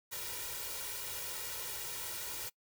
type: noise with comb filter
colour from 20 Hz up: white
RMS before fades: -41 dBFS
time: 0.11-2.5 s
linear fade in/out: 20 ms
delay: 2.1 ms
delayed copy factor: +0.75
effects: noise-tail reverb RT60 0.1 s tail -24 dB re dry